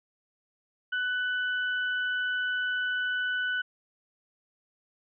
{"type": "tone pair together", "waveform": "sine", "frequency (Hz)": [1493, 2986], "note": ["F#6", "F#7"], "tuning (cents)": [15, 15], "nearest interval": "octave", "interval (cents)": 1200, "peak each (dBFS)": [-27, -37], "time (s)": [0.92, 3.62], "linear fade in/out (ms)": 10, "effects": []}